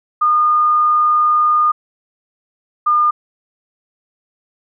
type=tone pair in turn; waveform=sine; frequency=1220 / 1210.2 Hz; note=D#6 / D#6; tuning=-34 / -48 cents; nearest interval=unison; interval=14 cents; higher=first; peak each=-10 dBFS; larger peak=neither; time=0.21-1.72 / 2.86-3.11 s; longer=first; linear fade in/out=10 ms; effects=none